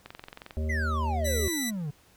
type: click train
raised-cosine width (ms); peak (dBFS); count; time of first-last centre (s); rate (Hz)
0.3; -25; 11; 0.06-0.508; 22.3
type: harmonic tone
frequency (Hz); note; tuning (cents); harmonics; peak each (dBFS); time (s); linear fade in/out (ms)
77.78; D#2; 0; 1 / 3 / 5 / 7 / 8; -27 / -37 / -41 / -44 / -45; 0.57-1.48; 0
type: exponential sweep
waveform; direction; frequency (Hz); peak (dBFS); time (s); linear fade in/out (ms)
triangle; down; 2093 to 138.59; -28; 0.69-1.91; 10
type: tone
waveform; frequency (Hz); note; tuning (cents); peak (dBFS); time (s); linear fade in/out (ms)
10% pulse; 1975.5; B6; 0; -21; 1.24-1.71; 20
effects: pink hiss -60 dBFS RMS until 2.16 s